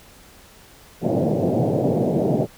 pink band-pass noise, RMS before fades -20 dBFS, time 1.01-2.47 s, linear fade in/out 50 ms, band 110 to 710 Hz, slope 48 dB/octave, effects pink hiss -48 dBFS RMS until 2.57 s

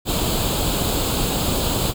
pink noise with comb filter, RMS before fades -21 dBFS, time 0.05-1.94 s, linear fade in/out 50 ms, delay 0.26 ms, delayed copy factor +0.7, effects none

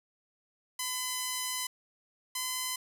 5% pulse tone pair in turn, 1012 / 1019 Hz, B5 / C6, +42 / -46 cents, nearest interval unison, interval 12 cents, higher second, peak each -20 dBFS, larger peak neither, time 0.79-1.67 / 2.35-2.76 s, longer first, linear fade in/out 5 ms, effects none

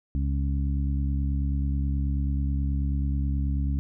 harmonic tone, 69.3 Hz, C#2, in tune, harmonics 1 / 2 / 3 / 4, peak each -24 / -31 / -36 / -36 dBFS, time 0.15-3.79 s, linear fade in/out 0 ms, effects none

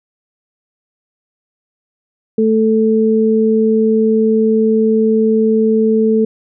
sine tone pair together, 220 / 440 Hz, A3 / A4, 0 / 0 cents, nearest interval octave, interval 1200 cents, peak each -12 dBFS, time 2.38-6.25 s, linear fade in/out 5 ms, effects none

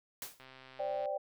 white noise with exponential decay, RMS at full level -39 dBFS, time 0.22-0.45 s, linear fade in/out 1 ms, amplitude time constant 48 ms
click train, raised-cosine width 0.3 ms, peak -37 dBFS, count 87, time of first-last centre 0.4-1.056 s, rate 131 Hz
sine chord, C suspended second, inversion none, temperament equal, 523.3 / 587.3 / 784 Hz, C5 / D5 / G5, 0 / 0 / 0 cents, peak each -40 / -35 / -39 dBFS, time 0.79-1.18 s, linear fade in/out 10 ms
effects none

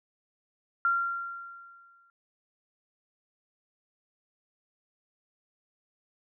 sine tone with exponential decay, 1380 Hz, F6, 21 cents flat, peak -21 dBFS, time 0.85-2.1 s, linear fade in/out 1 ms, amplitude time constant 270 ms, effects none

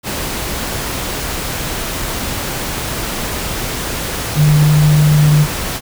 sine tone in noise, 150.1 Hz, D3, 38 cents sharp, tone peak -7 dBFS, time 4.35-5.47 s, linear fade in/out 50 ms, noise pink, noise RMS -21 dBFS, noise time 0.03-5.81 s, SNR +11 dB, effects none

